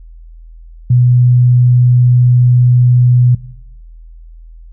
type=tone; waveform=sine; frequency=123.47 Hz; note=B2; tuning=in tune; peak=-5 dBFS; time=0.9-3.35 s; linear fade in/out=5 ms; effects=noise-tail reverb RT60 1.0 s tail -20 dB re dry + added 41 Hz sine -32 dBFS peak until 4.72 s